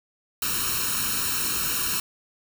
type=noise with comb filter; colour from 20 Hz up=white; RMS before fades=-26 dBFS; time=0.42-2 s; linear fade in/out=2 ms; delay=0.73 ms; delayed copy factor=+1; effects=none